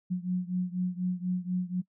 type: beating tone pair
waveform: sine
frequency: 179.8 / 183.9 Hz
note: F#3 / F#3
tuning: -49 / -10 cents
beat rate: 4.1 Hz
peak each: -30 / -32 dBFS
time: 0.1-1.82 s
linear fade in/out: 20 ms
effects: noise-tail reverb RT60 0.1 s tail -23 dB re dry